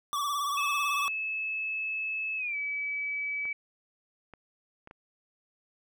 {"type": "tone with vibrato", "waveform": "square", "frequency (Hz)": 1148, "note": "D6", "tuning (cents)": -40, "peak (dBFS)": -29, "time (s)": [0.13, 1.08], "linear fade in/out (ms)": 0, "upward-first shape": "triangle", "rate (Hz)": 18, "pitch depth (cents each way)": 71}
{"type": "tone with pitch glide", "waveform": "sine", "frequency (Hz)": [2600, 2290], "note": ["E7", "D7"], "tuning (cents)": [-24, -44], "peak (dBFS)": -30, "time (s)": [0.57, 3.53], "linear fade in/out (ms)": 5, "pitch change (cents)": -220, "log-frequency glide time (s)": [2.37, 2.56]}
{"type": "clicks", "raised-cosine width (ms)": 0.5, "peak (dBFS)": -32, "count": 4, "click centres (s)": [3.454, 4.337, 4.874, 4.911]}
{"effects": []}